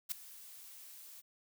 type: noise with ADSR envelope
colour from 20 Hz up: blue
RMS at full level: -34 dBFS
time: 0.09-1.22 s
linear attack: 26 ms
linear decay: 6 ms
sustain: -19 dB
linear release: 27 ms
effects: none